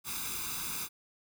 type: noise with comb filter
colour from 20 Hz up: white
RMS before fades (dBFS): -37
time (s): 0.04-0.89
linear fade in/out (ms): 50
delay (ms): 0.81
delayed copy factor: +0.9
effects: none